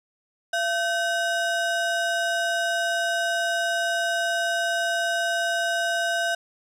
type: ring-modulated tone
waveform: square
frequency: 1108.7 Hz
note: C#6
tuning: in tune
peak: -20 dBFS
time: 0.53-6.35 s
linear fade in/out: 5 ms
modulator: 429 Hz
effects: low-pass 9000 Hz 12 dB/octave + 10-bit